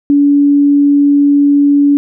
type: tone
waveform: sine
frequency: 285.7 Hz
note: D4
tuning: 48 cents flat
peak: -5 dBFS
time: 0.1-1.97 s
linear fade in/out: 0 ms
effects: none